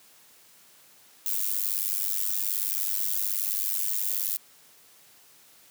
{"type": "noise with amplitude modulation", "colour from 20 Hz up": "violet", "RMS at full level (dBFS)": -24, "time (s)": [1.26, 4.37], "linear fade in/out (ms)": 2, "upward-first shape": "sine", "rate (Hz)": 98.8, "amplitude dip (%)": 100, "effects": ["white hiss -56 dBFS RMS until 5.7 s", "high-pass 100 Hz 12 dB/octave"]}